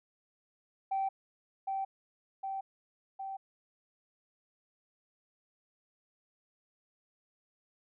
sine tone with echo, 776 Hz, G5, 18 cents flat, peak -28 dBFS, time 0.91-1.09 s, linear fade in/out 10 ms, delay 760 ms, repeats 3, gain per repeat -3 dB, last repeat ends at 3.37 s, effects tanh soft clip ceiling -26 dBFS

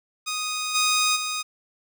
10% pulse tone with level steps, 1244.5 Hz, D#6, in tune, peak -18 / -11 / -18 dBFS, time 0.26-1.43 s, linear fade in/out 20 ms, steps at 0.74 / 1.15 s, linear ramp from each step 20 ms, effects none

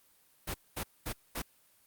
pink noise bursts, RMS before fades -36 dBFS, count 4, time 0.47-1.422 s, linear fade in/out 10 ms, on 73 ms, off 220 ms, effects white hiss -66 dBFS RMS until 1.86 s + Opus 32 kbps

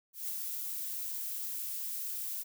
violet noise with ADSR envelope, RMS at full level -36 dBFS, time 0.13-2.44 s, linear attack 150 ms, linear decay 26 ms, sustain -2 dB, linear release 25 ms, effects none

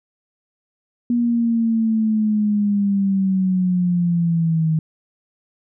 sine linear sweep, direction down, 240.4 to 156.8 Hz, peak -15 dBFS, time 1.1-4.79 s, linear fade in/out 2 ms, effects none

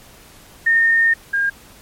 sine tone pair in turn, 1829 / 1614.4 Hz, A#6 / G#6, -33 / -49 cents, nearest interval major second, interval 216 cents, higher first, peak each -11 / -15 dBFS, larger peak first, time 0.66-1.14 / 1.33-1.5 s, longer first, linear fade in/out 10 ms, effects pink hiss -45 dBFS RMS until 1.81 s + MP3 64 kbps

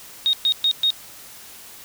sine tone bursts, 3729 Hz, A#7, in tune, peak -15 dBFS, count 4, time 0.26-0.904 s, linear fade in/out 0 ms, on 71 ms, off 120 ms, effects white hiss -42 dBFS RMS until 1.84 s

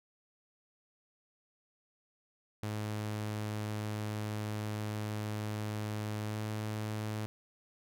sawtooth tone with pitch glide, 106.3 to 107.54 Hz, G#2 to A2, +41 to -39 cents, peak -31 dBFS, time 2.63-7.26 s, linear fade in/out 0 ms, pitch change +20 cents, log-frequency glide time 6.24-6.38 s, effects none

